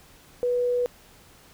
sine tone, 490 Hz, B4, 14 cents flat, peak -21 dBFS, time 0.43-0.86 s, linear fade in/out 0 ms, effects pink hiss -53 dBFS RMS until 1.53 s

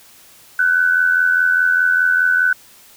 sine tone with amplitude modulation, 1502 Hz, F#6, 26 cents sharp, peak -9 dBFS, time 0.59-2.53 s, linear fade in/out 5 ms, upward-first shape sine, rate 84.9 Hz, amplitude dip 60%, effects white hiss -46 dBFS RMS until 2.96 s

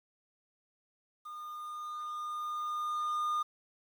triangle tone with level ramp, 1217 Hz, D#6, 39 cents flat, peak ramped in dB -40 to -27 dBFS, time 1.25-3.43 s, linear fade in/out 10 ms, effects 10-bit

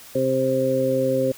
harmonic tone, 131.8 Hz, C3, 13 cents sharp, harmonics 1 / 2 / 3 / 4, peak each -29 / -25 / -26 / -20 dBFS, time 0.15-1.32 s, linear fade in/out 5 ms, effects white hiss -44 dBFS RMS until 1.37 s

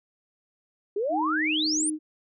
sine exponential sweep, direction up, 385.1 to 9956 Hz, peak -24 dBFS, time 0.96-1.9 s, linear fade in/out 5 ms
sine tone with pitch glide, 311.1 to 308.6 Hz, D#4 to D#4, 0 to -14 cents, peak -27 dBFS, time 1.09-1.99 s, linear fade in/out 50 ms, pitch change -14 cents, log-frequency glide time 1.29-1.68 s
effects none

